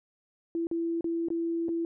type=tone with dropouts; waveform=sine; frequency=334.2 Hz; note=E4; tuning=24 cents sharp; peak=-27 dBFS; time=0.55-1.85 s; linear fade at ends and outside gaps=1 ms; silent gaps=0.67-0.713 / 1.009-1.043 / 1.285-1.303 / 1.684-1.69 s; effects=none